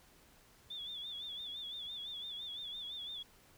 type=tone with vibrato; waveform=triangle; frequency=3477 Hz; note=A7; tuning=21 cents flat; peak=-38 dBFS; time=0.7-3.23 s; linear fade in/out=10 ms; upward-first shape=sine; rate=5.9 Hz; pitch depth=81 cents each way; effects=tanh soft clip ceiling -40 dBFS + pink hiss -64 dBFS RMS until 3.57 s

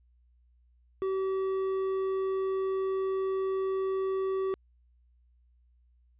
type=tone with hard clipping; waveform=sine; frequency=382.7 Hz; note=G4; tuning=42 cents flat; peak=-29 dBFS; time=1.02-4.54 s; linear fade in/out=0 ms; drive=6 dB; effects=added 60 Hz sine -61 dBFS peak until 6.19 s + resampled to 8000 Hz

